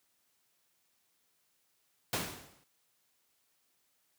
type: noise with exponential decay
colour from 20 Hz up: pink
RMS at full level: -30 dBFS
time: 2.13-2.64 s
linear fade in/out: 2 ms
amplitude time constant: 110 ms
effects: white hiss -75 dBFS RMS until 4.18 s + high-pass 80 Hz 12 dB/octave